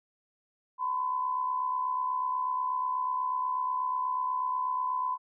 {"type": "tone with amplitude modulation", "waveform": "sine", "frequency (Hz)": 1011, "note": "B5", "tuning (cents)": 40, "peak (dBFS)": -25, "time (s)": [0.78, 5.18], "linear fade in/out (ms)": 50, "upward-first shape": "sine", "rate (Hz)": 68.2, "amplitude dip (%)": 55, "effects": []}